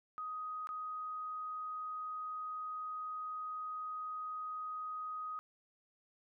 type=tone with dropouts; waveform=sine; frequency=1252 Hz; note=D#6; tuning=10 cents sharp; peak=-39 dBFS; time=0.18-5.39 s; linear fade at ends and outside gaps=0 ms; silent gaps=0.671-0.69 s; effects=none